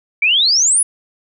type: exponential sweep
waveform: sine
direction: up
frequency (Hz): 2264 to 10548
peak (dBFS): -10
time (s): 0.22-0.83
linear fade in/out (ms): 5
effects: none